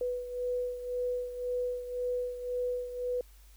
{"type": "beating tone pair", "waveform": "sine", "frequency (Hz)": [493.9, 495.8], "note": ["B4", "B4"], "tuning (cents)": [0, 7], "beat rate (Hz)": 1.9, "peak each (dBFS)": [-32, -38], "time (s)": [0.01, 3.21], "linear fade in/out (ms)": 2, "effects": ["added 50 Hz sine -53 dBFS peak until 3.56 s", "white hiss -63 dBFS RMS until 3.56 s"]}